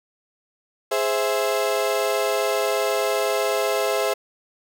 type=chord; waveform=35% pulse; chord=Ab augmented; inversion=none; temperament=equal; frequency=415.3 / 523.3 / 659.3 Hz; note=Ab4 / C5 / E5; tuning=0 / 0 / 0 cents; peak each=-23 dBFS; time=0.91-4.14 s; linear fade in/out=10 ms; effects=none